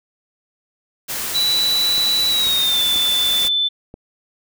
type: noise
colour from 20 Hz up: white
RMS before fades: -25 dBFS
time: 1.08-3.49 s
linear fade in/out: 20 ms
type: tone with pitch glide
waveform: sine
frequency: 3951 to 3520 Hz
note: B7 to A7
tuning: 0 to 0 cents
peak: -15 dBFS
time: 1.34-3.69 s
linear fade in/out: 20 ms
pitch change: -200 cents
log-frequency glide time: 2.28-2.82 s
type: click train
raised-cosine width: 2 ms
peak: -22 dBFS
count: 5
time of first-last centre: 1.98-3.941 s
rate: 2.04 Hz
effects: none